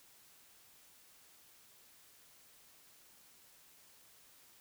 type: silence
effects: white hiss -63 dBFS RMS until 4.6 s